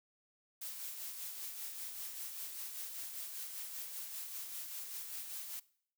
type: noise with tremolo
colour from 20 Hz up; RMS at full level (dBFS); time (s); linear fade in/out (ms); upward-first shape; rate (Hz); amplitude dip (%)
blue; -43; 0.61-5.6; 10; sine; 5.1; 40
effects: noise-tail reverb RT60 0.6 s tail -21 dB re dry